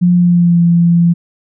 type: tone with pitch glide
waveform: sine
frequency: 177 to 170.87 Hz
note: F3 to F3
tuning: +23 to -38 cents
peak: -6 dBFS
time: 0.01-1.14 s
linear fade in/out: 20 ms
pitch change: -61 cents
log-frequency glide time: 0.14-0.61 s
effects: none